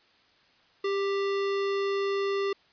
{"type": "tone with sample-and-hold", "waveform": "sine", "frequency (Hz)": 396.7, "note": "G4", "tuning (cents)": 21, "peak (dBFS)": -25, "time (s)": [0.84, 2.53], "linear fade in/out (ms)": 5, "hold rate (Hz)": 1575, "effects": ["white hiss -62 dBFS RMS until 2.72 s", "resampled to 11025 Hz"]}